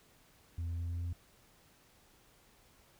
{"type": "tone with pitch steps", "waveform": "sine", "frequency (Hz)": [84.4, 84.94, 85.48, 86.02, 86.57], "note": ["E2", "F2", "F2", "F2", "F2"], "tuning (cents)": [41, -48, -37, -26, -15], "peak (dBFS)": -32, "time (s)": [0.58, 1.13], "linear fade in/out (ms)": 5, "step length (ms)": 110, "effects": ["tanh soft clip ceiling -34 dBFS", "pink hiss -65 dBFS RMS until 2.99 s"]}